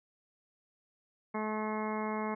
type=harmonic tone; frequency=215.3 Hz; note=A3; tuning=37 cents flat; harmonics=1 / 2 / 3 / 4 / 5 / 6 / 7 / 8 / 9 / 10; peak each=-36 / -39 / -42 / -40 / -40 / -48 / -53 / -50 / -55 / -45 dBFS; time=1.34-2.35 s; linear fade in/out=10 ms; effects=none